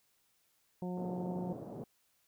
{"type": "harmonic tone", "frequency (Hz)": 180, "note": "F#3", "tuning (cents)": -47, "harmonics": [1, 2, 3, 4, 5], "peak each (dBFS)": [-37, -43, -47, -49, -51], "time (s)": [0.82, 1.53], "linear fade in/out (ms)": 2}
{"type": "band-pass noise", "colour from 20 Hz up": "pink", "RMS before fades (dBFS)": -45, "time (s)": [0.97, 1.84], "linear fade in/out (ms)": 2, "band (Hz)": [130, 690], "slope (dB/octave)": 24}
{"effects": ["white hiss -74 dBFS RMS until 2.27 s"]}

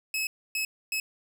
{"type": "tone bursts at uneven times", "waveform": "sawtooth", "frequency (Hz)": 2579, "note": "E7", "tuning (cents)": -39, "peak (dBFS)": -24, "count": 3, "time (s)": [[0.14, 0.27], [0.55, 0.65], [0.92, 1]], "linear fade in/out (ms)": 2, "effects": ["10-bit"]}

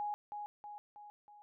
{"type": "tone with echo", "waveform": "sine", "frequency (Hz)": 830.6, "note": "G#5", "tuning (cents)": 0, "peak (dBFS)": -35, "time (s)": [0, 0.14], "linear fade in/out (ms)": 0, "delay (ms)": 320, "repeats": 4, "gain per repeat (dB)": -5, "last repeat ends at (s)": 1.42, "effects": []}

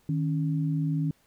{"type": "tone pair together", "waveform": "sine", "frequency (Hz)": [155.73, 277.2], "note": ["D#3", "C#4"], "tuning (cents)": [2, 0], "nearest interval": "minor seventh", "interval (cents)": 998, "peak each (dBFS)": [-25, -31], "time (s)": [0.09, 1.11], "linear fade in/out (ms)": 2, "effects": ["pink hiss -65 dBFS RMS until 1.26 s"]}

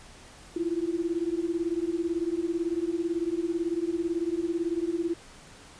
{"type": "beating tone pair", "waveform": "sine", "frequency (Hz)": [329.6, 347.6], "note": ["E4", "F4"], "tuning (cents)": [0, -8], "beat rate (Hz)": 18, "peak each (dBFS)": -29, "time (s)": [0.56, 5.14], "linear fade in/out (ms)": 5, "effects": ["pink hiss -50 dBFS RMS until 5.79 s", "resampled to 22050 Hz"]}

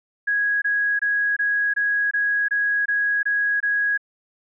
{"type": "tone bursts", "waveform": "sine", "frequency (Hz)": 1658, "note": "G#6", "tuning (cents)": -3, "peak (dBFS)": -18, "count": 10, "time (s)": [0.27, 3.977], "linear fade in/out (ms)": 10, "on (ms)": 350, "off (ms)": 23, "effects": []}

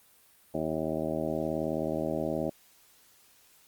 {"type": "harmonic tone", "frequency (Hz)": 78.9, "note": "D#2", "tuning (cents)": 25, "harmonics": [1, 2, 3, 4, 5, 6, 7, 8, 9, 10], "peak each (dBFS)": [-46, -38, -36, -35, -37, -46, -35, -35, -45, -45], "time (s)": [0.54, 2.5], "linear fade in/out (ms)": 5, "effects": ["white hiss -61 dBFS RMS until 3.67 s", "Opus 32 kbps"]}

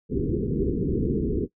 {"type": "low-pass noise", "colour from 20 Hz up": "white", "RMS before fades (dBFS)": -25, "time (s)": [0.09, 1.48], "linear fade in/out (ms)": 50, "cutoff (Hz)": 450, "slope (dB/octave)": 96, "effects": ["noise-tail reverb RT60 0.1 s tail -20 dB re dry"]}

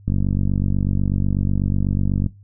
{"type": "click train", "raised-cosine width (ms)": 5, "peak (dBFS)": -8, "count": 106, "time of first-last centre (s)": [0.08, 2.263], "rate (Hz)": 48.1, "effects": ["noise-tail reverb RT60 0.2 s tail -18 dB re dry", "added 100 Hz sine -43 dBFS peak until 2.43 s"]}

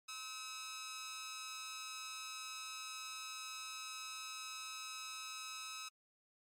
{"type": "tone with amplitude modulation", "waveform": "10% pulse", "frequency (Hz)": 1286, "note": "E6", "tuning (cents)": -43, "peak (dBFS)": -34, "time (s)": [0.08, 5.89], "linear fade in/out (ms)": 10, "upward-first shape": "sine", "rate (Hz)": 242, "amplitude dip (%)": 60, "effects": ["MP3 64 kbps"]}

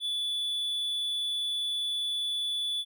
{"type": "tone", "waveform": "triangle", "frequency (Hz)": 3455, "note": "A7", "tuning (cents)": -32, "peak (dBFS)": -27, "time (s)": [0, 2.85], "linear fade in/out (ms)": 50, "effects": []}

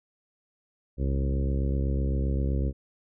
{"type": "harmonic tone with a mistuned harmonic", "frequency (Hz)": 67.8, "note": "C#2", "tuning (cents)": -38, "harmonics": [1, 2, 3, 4, 5, 6, 7, 8], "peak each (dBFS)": [-25, -31, -35, -37, -39, -41, -42, -43], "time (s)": [0.97, 2.73], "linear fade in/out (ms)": 50, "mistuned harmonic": 1, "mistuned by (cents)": -34, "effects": []}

